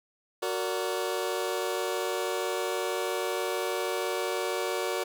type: chord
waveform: sawtooth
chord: Gb augmented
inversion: none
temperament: just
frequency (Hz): 370 / 462.5 / 578.1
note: Gb4 / Bb4 / D5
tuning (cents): 0 / -14 / -27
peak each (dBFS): -28 / -29 / -30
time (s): 0.42-5.04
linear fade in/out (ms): 10
effects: none